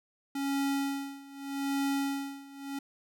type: tone with tremolo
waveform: square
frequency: 277.2 Hz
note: C#4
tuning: in tune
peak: -28 dBFS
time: 0.35-2.79 s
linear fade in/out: 5 ms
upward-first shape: sine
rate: 0.82 Hz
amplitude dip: 90%
effects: none